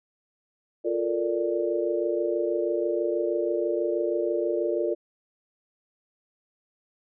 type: chord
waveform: sine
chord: Bb major seventh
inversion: second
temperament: equal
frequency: 349.2 / 440 / 466.2 / 587.3 Hz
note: F4 / A4 / Bb4 / D5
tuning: 0 / 0 / 0 / 0 cents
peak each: -27 / -31 / -30 / -29 dBFS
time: 0.84-4.95 s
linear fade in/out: 20 ms
effects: none